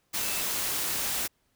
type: tone in noise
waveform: sine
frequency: 2640 Hz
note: E7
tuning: 2 cents sharp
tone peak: -40 dBFS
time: 0.21-0.43 s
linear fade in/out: 20 ms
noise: white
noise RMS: -30 dBFS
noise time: 0.13-1.28 s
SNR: -13 dB
effects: pink hiss -72 dBFS RMS until 1.55 s